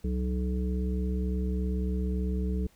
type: harmonic tone with a mistuned harmonic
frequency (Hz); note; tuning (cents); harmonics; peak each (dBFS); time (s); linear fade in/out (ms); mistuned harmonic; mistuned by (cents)
61.74; B1; 0; 1 / 3 / 5 / 7; -28 / -32 / -41 / -39; 0.04-2.67; 5; 1; +150
effects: pink hiss -63 dBFS RMS until 2.75 s